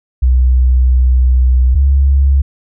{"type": "tone pair in turn", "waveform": "sine", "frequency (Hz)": [63.1, 68.6], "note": ["B1", "C#2"], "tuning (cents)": [38, -17], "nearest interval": "minor second", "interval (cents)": 145, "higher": "second", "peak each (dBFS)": -6, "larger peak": "neither", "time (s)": [[0.22, 1.75], [1.75, 2.42]], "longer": "first", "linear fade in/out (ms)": 10, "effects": []}